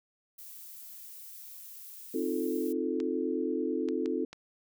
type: noise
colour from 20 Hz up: violet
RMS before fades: -47 dBFS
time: 0.38-2.73 s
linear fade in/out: 10 ms
type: chord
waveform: sine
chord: F dominant seventh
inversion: second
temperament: equal with one note detuned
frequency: 261.6 / 311.1 / 351.3 / 440 Hz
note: C4 / Eb4 / F4 / A4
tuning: 0 / 0 / +10 / 0 cents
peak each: -34 dBFS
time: 2.14-4.25 s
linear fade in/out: 5 ms
type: clicks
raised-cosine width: 0.2 ms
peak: -27 dBFS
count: 4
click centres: 3.002 / 3.887 / 4.059 / 4.33 s
effects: none